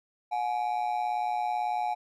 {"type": "ring-modulated tone", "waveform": "triangle", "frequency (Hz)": 784, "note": "G5", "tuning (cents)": 0, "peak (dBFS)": -22, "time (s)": [0.31, 1.95], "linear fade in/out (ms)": 20, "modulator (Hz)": 59, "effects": []}